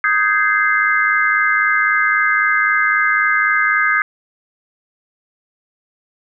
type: chord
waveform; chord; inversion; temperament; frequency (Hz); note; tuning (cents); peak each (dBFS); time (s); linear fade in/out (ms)
sine; Ab major seventh; second; just; 1245.9 / 1557.4 / 1661.2 / 2077; Eb6 / G6 / Ab6 / C7; +2 / -12 / 0 / -13; -18; 0.04-4.02; 2
effects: none